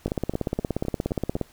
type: two click trains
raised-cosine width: 2 ms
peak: -11 / -19 dBFS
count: 24 / 6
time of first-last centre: 0.06-1.413 / 0.08-1.365 s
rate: 17 / 3.89 Hz
effects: pink hiss -55 dBFS RMS until 1.52 s